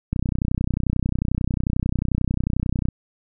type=click train; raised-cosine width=5 ms; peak=-9 dBFS; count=87; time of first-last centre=0.13-2.886 s; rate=31.2 Hz; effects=none